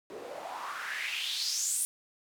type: noise with band-pass filter sweep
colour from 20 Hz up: white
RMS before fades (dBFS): -35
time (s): 0.1-1.85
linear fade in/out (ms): 0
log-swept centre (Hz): 380 to 9800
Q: 4.5
effects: none